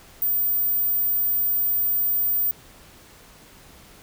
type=tone; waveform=sine; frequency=14710 Hz; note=A#9; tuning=24 cents flat; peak=-19 dBFS; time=0.22-2.51 s; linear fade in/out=0 ms; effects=pink hiss -49 dBFS RMS until 4.02 s